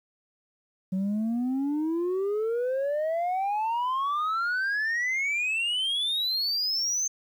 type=exponential sweep; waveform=sine; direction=up; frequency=184.5 to 6360 Hz; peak=-22 dBFS; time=0.92-7.08 s; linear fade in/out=10 ms; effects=tanh soft clip ceiling -24 dBFS + 10-bit